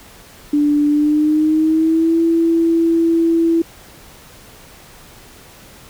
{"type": "tone with pitch glide", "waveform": "sine", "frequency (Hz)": [293.7, 331.6], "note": ["D4", "E4"], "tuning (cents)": [0, 10], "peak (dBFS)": -11, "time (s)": [0.53, 3.62], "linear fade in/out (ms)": 5, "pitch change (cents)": 210, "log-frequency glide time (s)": [0.88, 2.2], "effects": ["pink hiss -42 dBFS RMS until 5.89 s"]}